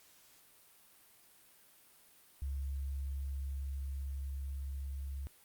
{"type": "tone with level ramp", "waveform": "sine", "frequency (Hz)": 68.7, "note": "C#2", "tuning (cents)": -15, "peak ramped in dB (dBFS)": [-35, -38], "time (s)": [2.42, 5.27], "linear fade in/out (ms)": 0, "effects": ["white hiss -63 dBFS RMS until 5.44 s", "Opus 48 kbps"]}